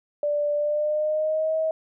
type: tone with pitch glide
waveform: sine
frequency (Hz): 587.3 to 636.8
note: D5 to D#5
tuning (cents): 0 to +40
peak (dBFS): -21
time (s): 0.23-1.71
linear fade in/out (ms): 2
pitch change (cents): +140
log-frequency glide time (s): 0.55-1.56
effects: none